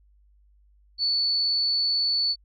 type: tone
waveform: sine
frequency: 4459 Hz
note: C#8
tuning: 9 cents sharp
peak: -21 dBFS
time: 0.98-2.36 s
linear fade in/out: 50 ms
effects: added 50 Hz sine -56 dBFS peak until 2.44 s